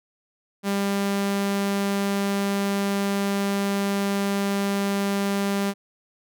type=tone; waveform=sawtooth; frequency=199.1 Hz; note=G3; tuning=27 cents sharp; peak=-18 dBFS; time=0.63-5.74 s; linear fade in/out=50 ms; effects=none